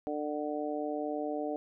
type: harmonic tone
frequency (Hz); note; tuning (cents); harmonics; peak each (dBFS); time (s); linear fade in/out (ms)
149.2; D3; +28; 2 / 3 / 4 / 5; -36 / -38 / -37 / -39; 0.07-1.56; 0
effects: none